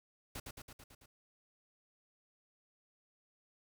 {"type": "noise with echo", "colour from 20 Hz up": "pink", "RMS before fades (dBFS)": -44, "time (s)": [0.35, 0.4], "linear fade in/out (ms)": 5, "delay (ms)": 110, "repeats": 6, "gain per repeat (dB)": -3, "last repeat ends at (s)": 1.06, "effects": []}